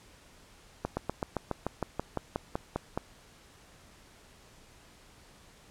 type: slowing click train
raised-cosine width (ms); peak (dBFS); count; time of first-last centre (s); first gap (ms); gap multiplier
1; -16; 14; 0.85-2.976; 120; 1.05
effects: pink hiss -57 dBFS RMS until 5.7 s + low-pass 10000 Hz 12 dB/octave